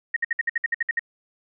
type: tone bursts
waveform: sine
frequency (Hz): 1864.7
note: A#6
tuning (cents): 0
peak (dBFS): -19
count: 11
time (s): 0.14-0.994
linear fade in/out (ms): 5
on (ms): 24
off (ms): 59
effects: none